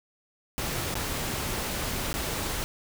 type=noise with dropouts; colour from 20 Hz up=pink; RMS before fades=-31 dBFS; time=0.58-2.64 s; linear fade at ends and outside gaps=0 ms; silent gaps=0.942-0.954 / 2.13-2.14 s; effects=none